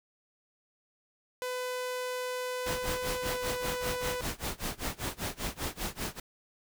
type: tone with pitch glide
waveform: sawtooth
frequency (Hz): 502 to 498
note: B4 to B4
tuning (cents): +28 to +14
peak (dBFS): -29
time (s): 1.42-4.21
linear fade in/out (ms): 0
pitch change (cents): -14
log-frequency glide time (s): 3.16-3.55
type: noise with tremolo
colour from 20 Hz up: pink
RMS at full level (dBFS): -33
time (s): 2.66-6.2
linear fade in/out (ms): 5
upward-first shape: sine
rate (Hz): 5.1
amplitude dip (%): 95
effects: none